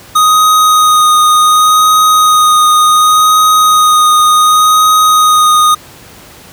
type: tone with vibrato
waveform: square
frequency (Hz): 1244.5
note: D#6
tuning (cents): 0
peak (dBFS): -5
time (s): 0.15-5.75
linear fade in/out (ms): 10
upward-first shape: sine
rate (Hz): 0.68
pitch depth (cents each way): 13
effects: pink hiss -35 dBFS RMS until 6.52 s + high-pass 60 Hz 12 dB/octave